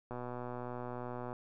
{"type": "click train", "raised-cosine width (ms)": 1, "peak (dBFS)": -28, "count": 151, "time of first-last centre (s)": [0.11, 1.33], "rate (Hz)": 123, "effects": []}